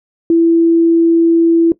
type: tone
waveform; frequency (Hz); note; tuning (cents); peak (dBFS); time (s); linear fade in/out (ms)
sine; 333; E4; +18; -6; 0.3-1.72; 2
effects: noise-tail reverb RT60 0.1 s tail -17 dB re dry